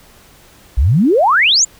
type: exponential sweep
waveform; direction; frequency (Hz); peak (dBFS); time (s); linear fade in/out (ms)
sine; up; 53.8 to 7459; -8; 0.77-1.65; 10
effects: pink hiss -45 dBFS RMS until 1.79 s